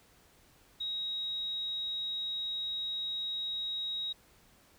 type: tone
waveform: sine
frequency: 3800 Hz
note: A#7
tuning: 33 cents sharp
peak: -33 dBFS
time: 0.8-4.13 s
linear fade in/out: 10 ms
effects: pink hiss -63 dBFS RMS until 4.78 s